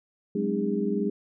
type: tone cluster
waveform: sine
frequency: 189 / 209.8 / 263.9 / 305.3 / 406.2 Hz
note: F#3 / G#3 / C4 / D#4 / G#4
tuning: +37 / +18 / +15 / -33 / -38 cents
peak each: -31 / -28 / -36 / -32 / -29 dBFS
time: 0.35-1.1 s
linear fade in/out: 5 ms
effects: none